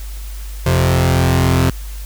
sawtooth tone pair together, 87.31 / 130.81 Hz, F2 / C3, 0 / 0 cents, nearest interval perfect fifth, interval 700 cents, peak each -10 dBFS, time 0.66-1.7 s, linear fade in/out 5 ms, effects added 50 Hz sine -25 dBFS peak until 2.05 s + white hiss -39 dBFS RMS until 2.05 s

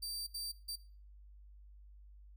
sawtooth tone bursts at uneven times, 4661 Hz, D8, 14 cents flat, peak -36 dBFS, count 3, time 0.02-0.27 / 0.34-0.52 / 0.68-0.76 s, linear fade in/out 10 ms, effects noise-tail reverb RT60 0.4 s tail -19 dB re dry + added 50 Hz sine -54 dBFS peak until 2.36 s

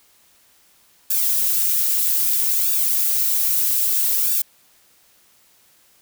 violet noise with flanger, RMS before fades -19 dBFS, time 1.1-4.42 s, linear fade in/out 5 ms, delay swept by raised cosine 0.96 to 5.46 ms, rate 0.62 Hz, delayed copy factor -0.75, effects white hiss -56 dBFS RMS until 6.01 s

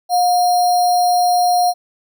sine tone with sample-and-hold, 716 Hz, F5, 43 cents sharp, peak -11 dBFS, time 0.09-1.74 s, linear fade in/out 50 ms, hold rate 4900 Hz, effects none

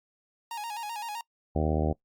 45% pulse tone with vibrato, 881 Hz, A5, 2 cents sharp, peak -34 dBFS, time 0.51-1.21 s, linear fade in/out 2 ms, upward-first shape square, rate 7.8 Hz, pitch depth 92 cents each way
harmonic tone, 77.4 Hz, D#2, 9 cents flat, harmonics 1 / 2 / 3 / 4 / 5 / 6 / 7 / 8 / 9 / 10, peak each -28 / -31 / -33 / -34 / -35 / -36 / -36 / -37 / -38 / -38 dBFS, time 1.55-1.93 s, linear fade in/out 10 ms
effects noise-tail reverb RT60 0.1 s tail -23 dB re dry + Opus 48 kbps

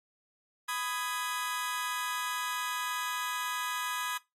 sawtooth chord, G# minor, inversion first, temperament just, 996.7 / 1245.9 / 1661.2 Hz, B5 / D#6 / G#6, +16 / +2 / 0 cents, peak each -33 dBFS, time 0.68-4.18 s, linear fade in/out 10 ms, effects noise-tail reverb RT60 0.2 s tail -20 dB re dry + AAC 48 kbps

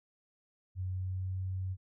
sine tone with pitch glide, 92.6 to 93.68 Hz, F#2 to F#2, +2 to +22 cents, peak -33 dBFS, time 0.75-1.77 s, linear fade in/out 50 ms, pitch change +20 cents, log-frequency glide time 0.88-1.38 s, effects none

